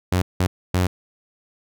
sawtooth tone bursts at uneven times, 91 Hz, F#2, 28 cents flat, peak -13 dBFS, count 3, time 0.12-0.22 / 0.4-0.47 / 0.74-0.87 s, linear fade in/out 5 ms, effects none

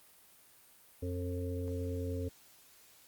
harmonic tone, 89.1 Hz, F2, 35 cents sharp, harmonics 1 / 3 / 5 / 6, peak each -36 / -41 / -41 / -46 dBFS, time 1.02-2.29 s, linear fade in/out 10 ms, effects white hiss -61 dBFS RMS until 3.07 s + Opus 32 kbps

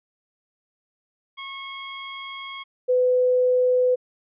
5% pulse / sine tone pair in turn, 1092 / 502.1 Hz, C#6 / B4, -26 / +29 cents, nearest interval octave + minor second, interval 1345 cents, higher first, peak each -16 dBFS, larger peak neither, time 1.37-2.64 / 2.88-3.96 s, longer first, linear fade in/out 20 ms, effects resampled to 8000 Hz

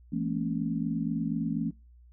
sine chord, A# half-diminished seventh, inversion second, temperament equal with one note detuned, 164.81 / 213.1 / 233.1 / 277.2 Hz, E3 / G#3 / A#3 / C#4, 0 / +45 / 0 / 0 cents, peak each -33 dBFS, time 0.12-1.71 s, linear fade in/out 10 ms, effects noise-tail reverb RT60 0.3 s tail -23 dB re dry + added 60 Hz sine -52 dBFS peak until 2.12 s

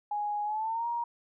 sine tone with pitch glide, 830.6 to 943.1 Hz, G#5 to A#5, 0 to +20 cents, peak -29 dBFS, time 0.11-1.04 s, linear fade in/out 5 ms, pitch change +220 cents, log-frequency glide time 0.44-0.87 s, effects none

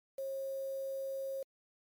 sine tone with quantisation, 540 Hz, C#5, 45 cents flat, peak -36 dBFS, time 0.18-1.43 s, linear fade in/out 5 ms, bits 9, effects MP3 96 kbps

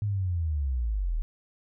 sine linear sweep, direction down, 106.2 to 35.59 Hz, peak -25 dBFS, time 0.02-1.22 s, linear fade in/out 0 ms, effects none

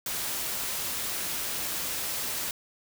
white noise, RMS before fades -32 dBFS, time 0.06-2.51 s, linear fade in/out 2 ms, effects none

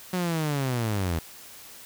sawtooth linear sweep, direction down, 185.2 to 78.6 Hz, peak -21 dBFS, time 0.13-1.19 s, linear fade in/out 5 ms, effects white hiss -46 dBFS RMS until 1.85 s

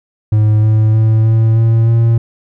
triangle tone with pitch steps, 107.2 / 108.76 / 110.34 / 111.95 / 113.57 / 115.23 Hz, A2 / A2 / A2 / A2 / A#2 / A#2, -45 / -20 / +5 / +30 / -45 / -20 cents, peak -5 dBFS, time 0.32-2.18 s, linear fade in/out 5 ms, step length 310 ms, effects none

